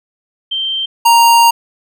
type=tone pair in turn; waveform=sine / square; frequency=3136 / 932.3 Hz; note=G7 / A#5; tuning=0 / 0 cents; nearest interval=octave + major sixth; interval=2100 cents; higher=first; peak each=-15 / -6 dBFS; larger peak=second; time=0.51-0.86 / 1.05-1.51 s; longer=second; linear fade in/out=10 ms; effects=none